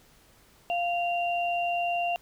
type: tone pair together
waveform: sine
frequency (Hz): 698.5 / 2771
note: F5 / F7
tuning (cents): 0 / -14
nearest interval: 2 octaves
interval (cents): 2386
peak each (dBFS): -26 / -32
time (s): 0.7-2.16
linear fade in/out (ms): 0
effects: pink hiss -59 dBFS RMS until 2.21 s